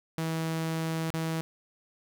sawtooth tone with dropouts, 162 Hz, E3, 30 cents flat, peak -25 dBFS, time 0.18-1.41 s, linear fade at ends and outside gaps 0 ms, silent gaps 1.103-1.14 s, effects none

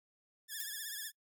5% pulse tone with vibrato, 1722 Hz, A6, 38 cents flat, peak -30 dBFS, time 0.48-1.12 s, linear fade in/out 50 ms, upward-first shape triangle, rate 16 Hz, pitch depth 100 cents each way
violet noise with exponential decay, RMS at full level -38 dBFS, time 0.6-0.7 s, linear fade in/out 1 ms, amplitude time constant 20 ms
effects noise-tail reverb RT60 0.1 s tail -25 dB re dry

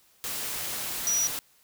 sine tone in noise, 5830 Hz, F#8, 26 cents flat, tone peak -23 dBFS, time 1.07-1.27 s, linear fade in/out 0 ms, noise white, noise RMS -33 dBFS, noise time 0.24-1.39 s, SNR +7 dB, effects white hiss -62 dBFS RMS until 1.63 s

